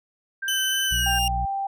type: tone with vibrato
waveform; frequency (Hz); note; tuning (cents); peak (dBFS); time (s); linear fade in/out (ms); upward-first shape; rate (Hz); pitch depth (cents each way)
sine; 1568; G6; 0; -26; 0.42-1.19; 10; square; 3.3; 12
type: tone with pitch glide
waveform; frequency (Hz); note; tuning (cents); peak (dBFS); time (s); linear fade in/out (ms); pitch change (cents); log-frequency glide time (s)
sawtooth; 3028 to 2809; F#7 to F7; +39 to +9; -20; 0.48-1.28; 2; -130; 0.86-1.12
type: harmonic tone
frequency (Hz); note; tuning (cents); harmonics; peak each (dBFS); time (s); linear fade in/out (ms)
59.8; A#1; +45; 1 / 2 / 3; -26 / -33 / -39; 0.91-1.46; 10
type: tone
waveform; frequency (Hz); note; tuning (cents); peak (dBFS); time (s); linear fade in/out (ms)
sine; 787; G5; +7; -24; 1.06-1.67; 5
effects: none